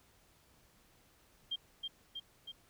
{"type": "tone with echo", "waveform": "sine", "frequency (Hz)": 3189, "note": "G7", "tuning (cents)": 29, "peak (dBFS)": -34, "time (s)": [1.51, 1.56], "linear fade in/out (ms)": 10, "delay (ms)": 320, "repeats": 3, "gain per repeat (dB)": -3, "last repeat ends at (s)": 2.52, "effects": ["pink hiss -67 dBFS RMS until 2.69 s"]}